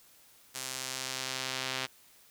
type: tone with band-pass filter sweep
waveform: sawtooth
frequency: 130.81 Hz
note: C3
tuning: in tune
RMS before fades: -37 dBFS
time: 0.54-1.87 s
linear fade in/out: 20 ms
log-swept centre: 8300 to 3400 Hz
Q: 0.9
effects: white hiss -60 dBFS RMS until 2.3 s